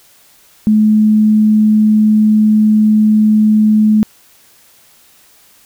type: tone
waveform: sine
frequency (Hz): 214.4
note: A3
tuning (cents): -45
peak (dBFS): -6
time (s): 0.67-4.03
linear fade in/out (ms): 0
effects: white hiss -47 dBFS RMS until 5.65 s